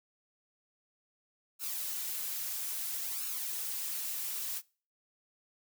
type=noise with flanger; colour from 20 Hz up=blue; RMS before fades=-37 dBFS; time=1.59-4.62 s; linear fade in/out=50 ms; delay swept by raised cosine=0.74 to 5.44 ms; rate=0.6 Hz; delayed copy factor=+0.6; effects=noise-tail reverb RT60 0.4 s tail -24 dB re dry